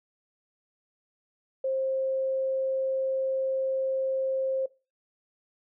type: tone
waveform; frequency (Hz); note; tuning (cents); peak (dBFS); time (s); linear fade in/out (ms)
sine; 530; C5; +22; -25; 1.64-4.66; 5
effects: noise-tail reverb RT60 0.3 s tail -21 dB re dry